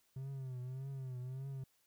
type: tone with vibrato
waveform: triangle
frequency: 130.81 Hz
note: C3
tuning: in tune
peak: -39 dBFS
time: 0.16-1.64 s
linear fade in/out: 5 ms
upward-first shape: triangle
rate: 1.7 Hz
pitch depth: 97 cents each way
effects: white hiss -75 dBFS RMS until 1.86 s